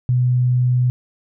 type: tone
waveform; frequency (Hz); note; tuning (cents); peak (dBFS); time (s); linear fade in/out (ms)
sine; 124.8; B2; +19; -13; 0.09-0.9; 0
effects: none